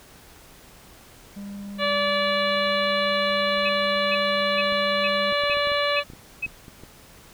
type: tone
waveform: triangle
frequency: 200.8 Hz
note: G3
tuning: 42 cents sharp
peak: -31 dBFS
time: 1.36-5.32 s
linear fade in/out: 10 ms
type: harmonic tone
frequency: 578 Hz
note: D5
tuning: 28 cents flat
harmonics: 1 / 2 / 3 / 4 / 5 / 6 / 7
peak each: -24 / -27 / -29 / -30 / -31 / -32 / -32 dBFS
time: 1.78-6.04 s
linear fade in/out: 50 ms
type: tone bursts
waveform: sine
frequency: 2555 Hz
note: D#7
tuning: 45 cents sharp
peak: -23 dBFS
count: 7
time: 3.65-6.464 s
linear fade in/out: 10 ms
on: 42 ms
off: 420 ms
type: clicks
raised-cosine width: 3 ms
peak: -29 dBFS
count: 12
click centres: 4.724 / 5.325 / 5.437 / 5.498 / 5.57 / 5.672 / 5.718 / 6.101 / 6.135 / 6.464 / 6.682 / 6.836 s
effects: pink hiss -49 dBFS RMS until 7.33 s